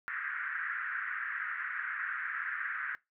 white band-pass noise, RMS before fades -37 dBFS, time 0.08-2.95 s, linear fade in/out 0 ms, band 1400 to 1800 Hz, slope 48 dB/octave, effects noise-tail reverb RT60 0.2 s tail -20 dB re dry

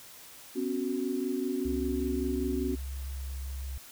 sine chord, B suspended second, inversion none, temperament equal with one note detuned, 252.1 / 277.2 / 370 Hz, B3 / C#4 / F#4, +36 / 0 / 0 cents, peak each -33 dBFS, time 0.55-2.76 s, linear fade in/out 20 ms
sine tone with pitch glide, 67.6 to 66.94 Hz, C#2 to C2, -43 to +40 cents, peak -34 dBFS, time 1.65-3.78 s, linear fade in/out 5 ms, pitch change -17 cents, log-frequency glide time 1.86-3.39 s
effects white hiss -50 dBFS RMS until 3.91 s

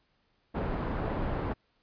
pink low-pass noise, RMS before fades -32 dBFS, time 0.54-1.54 s, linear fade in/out 20 ms, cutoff 1100 Hz, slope 12 dB/octave, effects pink hiss -72 dBFS RMS until 1.82 s + resampled to 11025 Hz

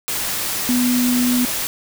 sine tone in noise, 246.9 Hz, B3, in tune, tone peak -15 dBFS, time 0.69-1.45 s, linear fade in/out 0 ms, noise white, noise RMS -23 dBFS, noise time 0.08-1.67 s, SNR +5 dB, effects none

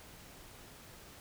silence, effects pink hiss -54 dBFS RMS until 1.2 s

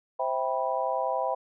sine chord, C major seventh, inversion none, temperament just, 523.3 / 654.1 / 784.9 / 981.1 Hz, C5 / E5 / G5 / B5, 0 / -14 / +2 / -12 cents, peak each -31 dBFS, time 0.19-1.35 s, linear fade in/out 10 ms, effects none

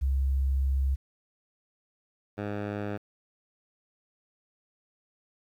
sine / 10% pulse tone pair in turn, 67.3 / 103.01 Hz, C2 / G#2, +49 / -14 cents, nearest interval perfect fifth, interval 737 cents, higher second, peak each -23 dBFS, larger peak neither, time 0.01-0.96 / 2.37-2.98 s, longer first, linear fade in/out 20 ms, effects low-pass 2000 Hz 12 dB/octave + 10-bit

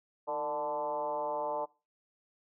sine tone with frequency modulation, 738 Hz, F#5, 5 cents flat, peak -31 dBFS, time 0.27-1.66 s, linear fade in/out 20 ms, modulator 142 Hz, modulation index 1.9, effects noise-tail reverb RT60 0.3 s tail -22 dB re dry

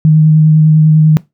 sine tone with vibrato, 155.56 Hz, D#3, in tune, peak -3 dBFS, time 0.05-1.17 s, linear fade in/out 0 ms, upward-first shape triangle, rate 10 Hz, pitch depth 18 cents each way, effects noise-tail reverb RT60 0.2 s tail -20 dB re dry

